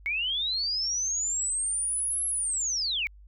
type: linear two-way sweep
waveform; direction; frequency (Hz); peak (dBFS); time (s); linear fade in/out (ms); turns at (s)
sine; up then down; 2167 to 11175 to 2167; -26; 0.06-3.07; 0; 2.26
effects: added 50 Hz sine -48 dBFS peak until 3.27 s